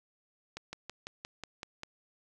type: slowing click train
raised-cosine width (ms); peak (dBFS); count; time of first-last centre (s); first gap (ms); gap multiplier
0.2; -23; 8; 0.57-1.834; 160; 1.04
effects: none